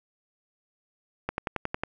click train, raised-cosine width 0.5 ms, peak -13 dBFS, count 7, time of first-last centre 1.29-1.835 s, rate 11 Hz, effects none

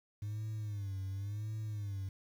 sine tone with vibrato, 102.2 Hz, G#2, 27 cents flat, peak -34 dBFS, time 0.22-2.09 s, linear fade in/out 5 ms, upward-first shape sine, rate 0.93 Hz, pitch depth 110 cents each way, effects tanh soft clip ceiling -36 dBFS + 10-bit

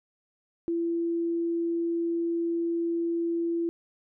sine tone, 337.2 Hz, E4, 39 cents sharp, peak -25 dBFS, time 0.68-3.69 s, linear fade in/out 0 ms, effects none

